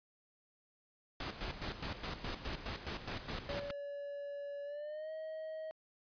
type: noise with tremolo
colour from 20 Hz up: pink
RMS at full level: -40 dBFS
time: 1.2-3.71 s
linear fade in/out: 2 ms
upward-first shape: square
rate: 4.8 Hz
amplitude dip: 65%
type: tone with pitch glide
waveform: triangle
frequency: 570 to 632.5 Hz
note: C#5 to D#5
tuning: +48 to +28 cents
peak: -39 dBFS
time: 3.49-5.71 s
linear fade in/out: 0 ms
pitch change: +180 cents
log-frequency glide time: 4.64-5.11 s
effects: resampled to 11025 Hz